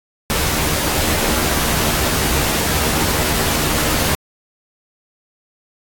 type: noise with comb filter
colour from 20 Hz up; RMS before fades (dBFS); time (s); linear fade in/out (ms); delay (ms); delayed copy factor
pink; -18; 0.3-4.15; 0; 13; +0.6
effects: AAC 64 kbps